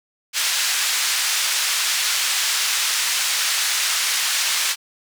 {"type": "band-pass noise", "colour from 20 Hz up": "white", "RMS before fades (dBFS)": -21, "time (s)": [0.33, 4.76], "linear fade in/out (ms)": 50, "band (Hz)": [1400, 6900], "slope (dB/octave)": 12, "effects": []}